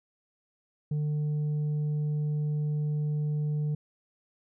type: tone with tanh clipping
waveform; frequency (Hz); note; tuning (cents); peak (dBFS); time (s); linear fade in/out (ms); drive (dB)
sine; 150; D3; +37; -27; 0.91-3.75; 5; 3
effects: none